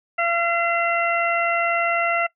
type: harmonic tone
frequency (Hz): 682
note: F5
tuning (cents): -41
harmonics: 1 / 2 / 3 / 4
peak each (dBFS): -23 / -23 / -23 / -27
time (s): 0.18-2.27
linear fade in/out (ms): 10
effects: noise-tail reverb RT60 0.1 s tail -21 dB re dry